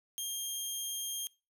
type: tone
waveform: 15% pulse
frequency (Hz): 3213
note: G7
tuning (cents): +42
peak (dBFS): -28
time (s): 0.18-1.27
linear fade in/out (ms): 0
effects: noise-tail reverb RT60 0.3 s tail -23 dB re dry